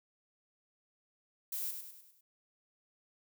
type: noise with echo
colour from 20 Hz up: violet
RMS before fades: -38 dBFS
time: 1.52-1.71 s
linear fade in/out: 5 ms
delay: 100 ms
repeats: 5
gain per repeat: -6 dB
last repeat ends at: 2.21 s
effects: none